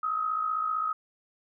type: tone pair together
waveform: sine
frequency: 1262.5 / 1318 Hz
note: D#6 / E6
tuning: +25 / -1 cents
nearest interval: minor second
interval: 74 cents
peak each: -27 / -34 dBFS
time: 0.03-0.93 s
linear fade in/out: 5 ms
effects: none